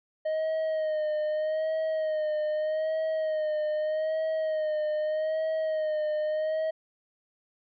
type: tone with vibrato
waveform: triangle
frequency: 622.3 Hz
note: D#5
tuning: in tune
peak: -24 dBFS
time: 0.25-6.71 s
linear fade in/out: 10 ms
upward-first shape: sine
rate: 0.81 Hz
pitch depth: 38 cents each way
effects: resampled to 11025 Hz